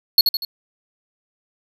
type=tone with echo; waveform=square; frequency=4348 Hz; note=C#8; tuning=34 cents flat; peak=-8 dBFS; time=0.18-0.21 s; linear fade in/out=2 ms; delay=80 ms; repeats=3; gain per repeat=-6 dB; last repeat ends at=0.45 s; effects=none